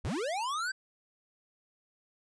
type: linear sweep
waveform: square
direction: up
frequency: 41.36 to 1587 Hz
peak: -32 dBFS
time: 0.04-0.72 s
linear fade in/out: 10 ms
effects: resampled to 22050 Hz